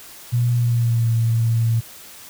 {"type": "tone with pitch glide", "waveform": "sine", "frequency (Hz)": [120.7, 114.78], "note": ["B2", "A#2"], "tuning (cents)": [-39, -26], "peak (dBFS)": -15, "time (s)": [0.32, 1.81], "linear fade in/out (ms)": 20, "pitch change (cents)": -87, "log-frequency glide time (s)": [0.53, 1.13], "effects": ["white hiss -41 dBFS RMS until 2.29 s"]}